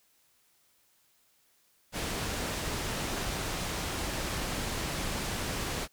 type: low-pass noise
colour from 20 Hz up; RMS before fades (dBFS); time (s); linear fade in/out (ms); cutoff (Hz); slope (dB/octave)
pink; -34; 1.92-5.88; 50; 10000; 12
effects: white hiss -68 dBFS RMS until 5.92 s